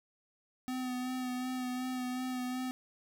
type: tone with vibrato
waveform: square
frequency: 253.1 Hz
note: B3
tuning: 43 cents sharp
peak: -35 dBFS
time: 0.68-2.71 s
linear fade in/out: 0 ms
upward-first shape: sine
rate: 2.7 Hz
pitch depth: 22 cents each way
effects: none